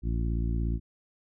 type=harmonic tone; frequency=57 Hz; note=A#1; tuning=38 cents flat; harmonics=1 / 2 / 3 / 4 / 5 / 6; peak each=-27 / -33 / -37 / -39 / -41 / -43 dBFS; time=0.02-0.8 s; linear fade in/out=50 ms; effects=none